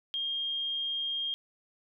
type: tone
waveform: sine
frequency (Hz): 3222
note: G7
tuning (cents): +47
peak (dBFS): -30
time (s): 0.14-1.34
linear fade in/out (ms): 0
effects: none